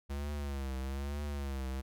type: tone with vibrato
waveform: square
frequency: 69.3 Hz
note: C#2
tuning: in tune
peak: -36 dBFS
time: 0.09-1.82 s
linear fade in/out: 20 ms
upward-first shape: triangle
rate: 1.1 Hz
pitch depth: 110 cents each way
effects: none